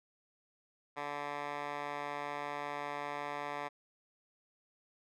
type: tone with band-pass filter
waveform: 10% pulse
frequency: 145.2 Hz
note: D3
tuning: 19 cents flat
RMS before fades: -40 dBFS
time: 0.96-3.69 s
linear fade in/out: 20 ms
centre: 1300 Hz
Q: 1.6
effects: none